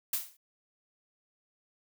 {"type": "noise with exponential decay", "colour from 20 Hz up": "blue", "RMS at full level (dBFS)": -27, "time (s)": [0.13, 0.37], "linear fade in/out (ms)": 5, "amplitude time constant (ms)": 51, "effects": []}